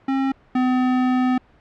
square tone pair in turn, 269 / 253.9 Hz, C4 / B3, +48 / +48 cents, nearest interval minor second, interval 100 cents, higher first, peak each -19 / -17 dBFS, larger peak second, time 0.08-0.32 / 0.55-1.38 s, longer second, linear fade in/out 5 ms, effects pink hiss -54 dBFS RMS until 1.6 s + low-pass 2000 Hz 12 dB/octave

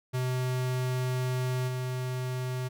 square tone with level steps, 127.4 Hz, C3, 46 cents flat, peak -28 / -31 dBFS, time 0.13-2.69 s, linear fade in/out 20 ms, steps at 1.67 s, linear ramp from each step 20 ms, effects none

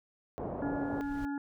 white low-pass noise, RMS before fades -38 dBFS, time 0.38-1.01 s, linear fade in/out 0 ms, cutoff 740 Hz, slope 24 dB/octave
brown noise with exponential growth, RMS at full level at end -40 dBFS, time 0.46-1.25 s, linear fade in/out 0 ms, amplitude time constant 170 ms
harmonic tone, 282.9 Hz, C#4, 35 cents sharp, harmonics 1 / 3 / 5 / 6, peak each -33 / -43 / -47 / -49 dBFS, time 0.62-1.38 s, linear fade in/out 2 ms
effects none

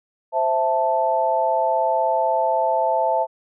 sine chord, A minor, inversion first, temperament equal, 523.3 / 659.3 / 880 Hz, C5 / E5 / A5, 0 / 0 / 0 cents, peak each -24 / -21 / -20 dBFS, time 0.32-3.27 s, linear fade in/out 50 ms, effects none

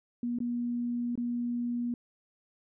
sine tone with dropouts, 240.2 Hz, B3, 48 cents flat, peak -29 dBFS, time 0.23-1.94 s, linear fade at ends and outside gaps 2 ms, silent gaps 0.387-0.403 / 1.155-1.176 s, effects none

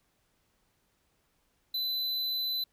square tone, 4013 Hz, B7, 27 cents sharp, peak -30 dBFS, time 1.74-2.64 s, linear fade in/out 5 ms, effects pink hiss -73 dBFS RMS until 2.72 s

